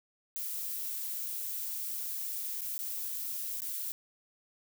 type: noise with dropouts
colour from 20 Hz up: violet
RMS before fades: -37 dBFS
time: 0.36-3.92 s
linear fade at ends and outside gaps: 0 ms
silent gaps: 2.609-2.616 / 2.78-2.79 / 3.605-3.619 s
effects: none